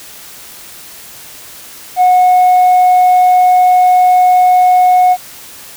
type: tone with tanh clipping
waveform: triangle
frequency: 730 Hz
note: F#5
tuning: 24 cents flat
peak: -5 dBFS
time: 1.96-5.17 s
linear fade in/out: 50 ms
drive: 6 dB
effects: white hiss -33 dBFS RMS until 5.76 s